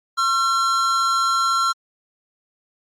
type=tone pair together; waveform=square; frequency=1078.6 / 1359 Hz; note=C#6 / F6; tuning=-48 / -48 cents; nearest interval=major third; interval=400 cents; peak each=-27 / -18 dBFS; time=0.17-1.73 s; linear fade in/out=20 ms; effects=low-pass 7000 Hz 12 dB/octave + Opus 48 kbps